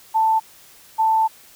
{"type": "tone pair in turn", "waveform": "sine", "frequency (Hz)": [885, 885], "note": ["A5", "A5"], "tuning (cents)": [10, 10], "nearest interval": "unison", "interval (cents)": 0, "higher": "neither", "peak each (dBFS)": -14, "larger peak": "neither", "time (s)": [[0.14, 0.4], [0.98, 1.28]], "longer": "second", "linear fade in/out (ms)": 20, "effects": ["white hiss -48 dBFS RMS until 1.55 s"]}